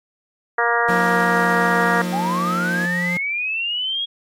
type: harmonic tone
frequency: 235.4 Hz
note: A#3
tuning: 17 cents sharp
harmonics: 2 / 3 / 4 / 5 / 6 / 7 / 8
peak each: -23 / -23 / -23 / -23 / -23 / -23 / -23 dBFS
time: 0.58-2.02 s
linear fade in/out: 5 ms
type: chord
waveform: sawtooth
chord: Bb suspended fourth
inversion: none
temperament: just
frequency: 233.1 / 310.8 / 349.6 Hz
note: Bb3 / Eb4 / F4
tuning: 0 / -2 / +2 cents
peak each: -26 / -29 / -29 dBFS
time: 0.88-2.86 s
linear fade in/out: 5 ms
type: tone with pitch glide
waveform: square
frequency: 180 to 176.6 Hz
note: F#3 to F3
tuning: -47 to +20 cents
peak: -23 dBFS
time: 0.89-3.17 s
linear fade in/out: 0 ms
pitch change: -33 cents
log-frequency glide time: 2.03-2.81 s
type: linear sweep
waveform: sine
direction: up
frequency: 754 to 3325 Hz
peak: -20 dBFS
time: 2.12-4.06 s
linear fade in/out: 20 ms
effects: MP3 64 kbps